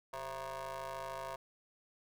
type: ring-modulated tone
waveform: 25% pulse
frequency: 138.59 Hz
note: C#3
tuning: in tune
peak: -34 dBFS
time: 0.13-1.36 s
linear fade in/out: 5 ms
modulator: 805 Hz
effects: none